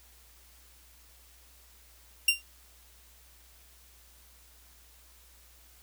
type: tone with exponential decay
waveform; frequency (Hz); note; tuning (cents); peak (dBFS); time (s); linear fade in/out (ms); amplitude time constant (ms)
sawtooth; 2775; F7; -12; -14; 2.28-2.42; 5; 29
effects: added 60 Hz sine -59 dBFS peak until 5.82 s + white hiss -59 dBFS RMS until 5.82 s